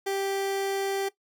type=tone; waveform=30% pulse; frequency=392 Hz; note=G4; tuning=in tune; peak=-24 dBFS; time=0.06-1.09 s; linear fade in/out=10 ms; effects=noise-tail reverb RT60 0.1 s tail -17 dB re dry